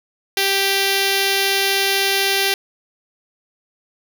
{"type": "tone with notch filter", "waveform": "5% pulse", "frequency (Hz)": 392, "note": "G4", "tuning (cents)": 0, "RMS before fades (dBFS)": -18, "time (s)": [0.37, 2.54], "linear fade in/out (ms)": 2, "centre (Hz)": 1100, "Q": 1.4, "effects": []}